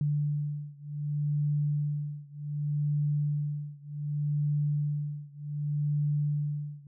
sine beating tone pair, 146.83 / 147.49 Hz, D3 / D3, 0 / +8 cents, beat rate 0.66 Hz, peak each -30 / -31 dBFS, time 0.01-6.87 s, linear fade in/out 2 ms, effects none

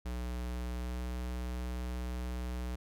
square tone with pitch glide, 61 to 61.57 Hz, B1 to B1, -21 to -5 cents, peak -36 dBFS, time 0.05-2.76 s, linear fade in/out 10 ms, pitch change +16 cents, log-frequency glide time 0.79-0.96 s, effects none

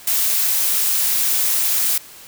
blue noise, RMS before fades -18 dBFS, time 0.07-1.98 s, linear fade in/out 5 ms, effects white hiss -41 dBFS RMS until 2.27 s

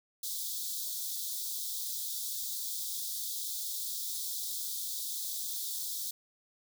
white high-pass noise, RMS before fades -37 dBFS, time 0.23-6.11 s, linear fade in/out 5 ms, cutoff 3400 Hz, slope 96 dB/octave, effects none

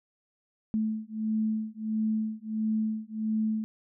sine beating tone pair, 217.3 / 218.8 Hz, A3 / A3, -21 / -9 cents, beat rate 1.5 Hz, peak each -30 dBFS, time 0.74-3.64 s, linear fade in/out 0 ms, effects none

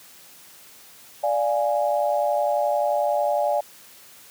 sine chord, D diminished, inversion none, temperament equal, 587.3 / 698.5 / 830.6 Hz, D5 / F5 / Ab5, 0 / 0 / 0 cents, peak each -22 / -25 / -25 dBFS, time 1.23-3.61 s, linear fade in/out 10 ms, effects white hiss -48 dBFS RMS until 4.3 s + high-pass 100 Hz 12 dB/octave

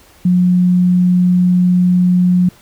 sine tone, 179.8 Hz, F#3, 49 cents flat, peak -8 dBFS, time 0.25-2.49 s, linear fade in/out 5 ms, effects pink hiss -46 dBFS RMS until 2.61 s

